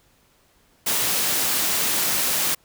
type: high-pass noise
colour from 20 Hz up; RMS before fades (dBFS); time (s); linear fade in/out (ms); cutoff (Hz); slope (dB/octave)
white; -22; 0.86-2.55; 10; 100; 48
effects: pink hiss -60 dBFS RMS until 2.64 s